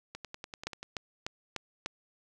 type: two click trains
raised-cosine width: 0.2 ms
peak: -24 / -17 dBFS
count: 8 / 5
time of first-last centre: 0.15-0.83 / 0.67-1.86 s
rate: 10.3 / 3.36 Hz
effects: none